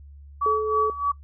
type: tone with tremolo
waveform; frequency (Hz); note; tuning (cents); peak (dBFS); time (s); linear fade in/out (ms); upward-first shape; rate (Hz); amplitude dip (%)
sine; 1141; C#6; +50; -18; 0.41-1.12; 10; sine; 3.2; 80
type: tone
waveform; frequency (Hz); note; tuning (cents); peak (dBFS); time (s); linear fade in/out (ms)
sine; 432.3; A4; -31; -23; 0.46-0.9; 2
effects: noise-tail reverb RT60 0.1 s tail -20 dB re dry + added 71 Hz sine -42 dBFS peak until 1.23 s